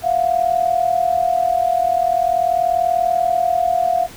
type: tone pair together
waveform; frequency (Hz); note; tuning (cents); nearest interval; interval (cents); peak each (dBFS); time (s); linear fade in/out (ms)
sine; 680 / 720.4; F5 / F#5; -46 / -46; minor second; 100; -17; 0.02-4.08; 50
effects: pink hiss -39 dBFS RMS until 4.16 s